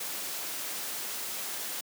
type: noise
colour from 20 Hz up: white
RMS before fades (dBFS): -36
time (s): 0-1.81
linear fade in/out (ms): 5
effects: high-pass 200 Hz 12 dB/octave